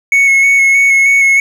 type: tone with vibrato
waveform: triangle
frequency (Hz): 2200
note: C#7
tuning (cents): -14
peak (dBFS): -4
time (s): 0.12-1.4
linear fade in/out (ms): 2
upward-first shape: square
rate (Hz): 3.2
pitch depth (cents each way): 15
effects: none